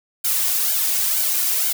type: noise with flanger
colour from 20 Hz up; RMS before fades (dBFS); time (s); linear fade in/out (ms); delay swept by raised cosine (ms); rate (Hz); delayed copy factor
blue; -20; 0.24-1.73; 10; 1.3 to 2.8; 2.1; +0.9
effects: none